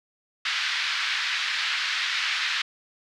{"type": "band-pass noise", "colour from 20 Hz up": "pink", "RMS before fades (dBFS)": -27, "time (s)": [0.45, 2.62], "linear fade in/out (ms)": 5, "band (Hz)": [1500, 4500], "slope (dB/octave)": 24, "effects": []}